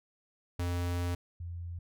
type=tone pair in turn; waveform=square / sine; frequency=87.8 / 86.09 Hz; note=F2 / F2; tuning=+10 / -24 cents; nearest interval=unison; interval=34 cents; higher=first; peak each=-31 / -37 dBFS; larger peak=first; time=0.59-1.15 / 1.4-1.79 s; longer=first; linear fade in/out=5 ms; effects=none

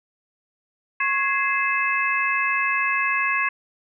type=tone cluster; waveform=sine; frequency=1091 / 1670 / 2086 / 2603 Hz; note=C#6 / G#6 / C7 / E7; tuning=-28 / +9 / -6 / -22 cents; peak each=-25 dBFS; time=1-3.49 s; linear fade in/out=5 ms; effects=none

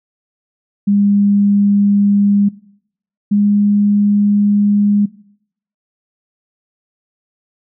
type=tone pair in turn; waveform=sine; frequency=202.3 / 204.9 Hz; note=G#3 / G#3; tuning=-45 / -23 cents; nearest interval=unison; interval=22 cents; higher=second; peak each=-9 dBFS; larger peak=neither; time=0.87-2.49 / 3.31-5.06 s; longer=second; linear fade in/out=10 ms; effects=noise-tail reverb RT60 0.7 s tail -20 dB re dry

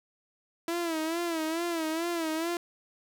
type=tone with vibrato; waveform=sawtooth; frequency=329.6 Hz; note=E4; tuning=in tune; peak=-25 dBFS; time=0.68-2.57 s; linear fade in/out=2 ms; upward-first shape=sine; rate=2.3 Hz; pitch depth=86 cents each way; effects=none

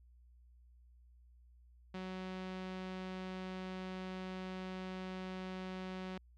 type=tone with low-pass filter; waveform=sawtooth; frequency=186.2 Hz; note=F#3; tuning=11 cents sharp; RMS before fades=-44 dBFS; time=1.94-6.18 s; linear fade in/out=5 ms; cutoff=3600 Hz; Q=1.1; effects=added 60 Hz sine -60 dBFS peak until 6.37 s

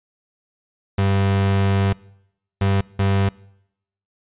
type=tone bursts at uneven times; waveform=35% pulse; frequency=98 Hz; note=G2; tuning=in tune; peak=-14 dBFS; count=3; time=0.98-1.93 / 2.61-2.81 / 2.99-3.29 s; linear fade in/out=5 ms; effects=noise-tail reverb RT60 0.8 s tail -23 dB re dry + resampled to 8000 Hz

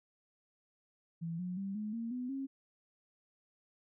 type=tone with pitch steps; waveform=sine; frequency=166.5 / 180.52 / 195.73 / 212.2 / 230.1 / 249.5 / 270.5 Hz; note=E3 / F#3 / G3 / G#3 / A#3 / B3 / C#4; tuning=+18 / -42 / -2 / +38 / -22 / +18 / -42 cents; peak=-36 dBFS; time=1.21-2.47 s; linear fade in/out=20 ms; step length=180 ms; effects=none

